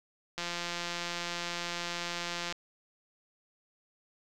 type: click train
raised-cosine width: 0.2 ms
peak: -18 dBFS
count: 372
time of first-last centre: 0.38-2.525 s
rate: 173 Hz
effects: none